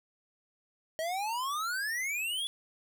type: exponential sweep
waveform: square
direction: up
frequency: 625 to 3453 Hz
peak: -32 dBFS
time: 0.99-2.47 s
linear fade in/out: 0 ms
effects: none